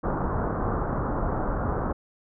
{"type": "low-pass noise", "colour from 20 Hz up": "pink", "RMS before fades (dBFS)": -27, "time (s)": [0.03, 1.93], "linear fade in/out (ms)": 10, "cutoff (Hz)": 1400, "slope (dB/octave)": 48, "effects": []}